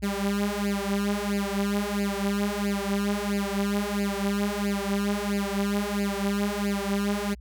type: tone with flanger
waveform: sawtooth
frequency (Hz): 201.5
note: G3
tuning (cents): +48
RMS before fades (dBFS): -27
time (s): 0.02-7.35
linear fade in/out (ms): 20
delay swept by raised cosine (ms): 0.42 to 5.72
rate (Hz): 1.5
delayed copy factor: +1
effects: added 60 Hz sine -42 dBFS peak until 7.4 s